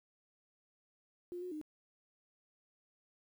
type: tone with pitch steps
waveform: sine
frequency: 353.5 / 362.2 / 306 Hz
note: F4 / F#4 / D#4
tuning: +21 / -37 / -29 cents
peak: -40 dBFS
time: 1.32-1.614 s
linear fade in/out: 0 ms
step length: 98 ms
effects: 11-bit